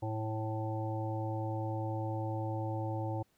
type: harmonic tone with a mistuned harmonic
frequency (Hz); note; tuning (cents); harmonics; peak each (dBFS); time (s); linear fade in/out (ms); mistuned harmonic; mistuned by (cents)
110; A2; 0; 1 / 3 / 5 / 7 / 8; -35 / -40 / -42 / -43 / -44; 0.02-3.23; 10; 5; -15
effects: pink hiss -73 dBFS RMS until 3.37 s